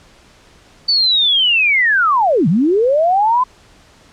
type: linear two-way sweep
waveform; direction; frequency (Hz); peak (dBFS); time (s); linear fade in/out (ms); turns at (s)
sine; down then up; 4576 to 144.3 to 1035; -10; 0.88-3.44; 10; 2.48
effects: pink hiss -47 dBFS RMS until 4.12 s + low-pass 7000 Hz 12 dB/octave